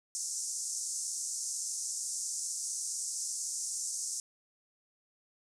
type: band-pass noise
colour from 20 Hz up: pink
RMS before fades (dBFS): -37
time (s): 0.15-4.2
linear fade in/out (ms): 0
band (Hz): 5700 to 9300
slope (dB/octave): 48
effects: none